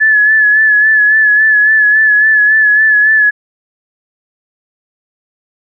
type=tone with vibrato; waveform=sine; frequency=1721 Hz; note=A6; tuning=39 cents flat; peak=-5 dBFS; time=0-3.31 s; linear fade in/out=20 ms; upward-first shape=sine; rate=3.6 Hz; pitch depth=38 cents each way; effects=none